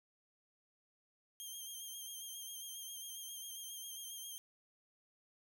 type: tone with vibrato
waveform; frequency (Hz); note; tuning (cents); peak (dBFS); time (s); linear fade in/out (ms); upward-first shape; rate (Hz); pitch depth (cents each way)
10% pulse; 3188; G7; +28; -38; 1.4-4.38; 0; sine; 7.4; 34
effects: none